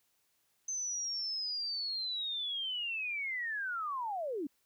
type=linear sweep; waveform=sine; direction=down; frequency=6230 to 261.6 Hz; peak=-34 dBFS; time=0.68-4.47 s; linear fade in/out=5 ms; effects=white hiss -75 dBFS RMS until 4.65 s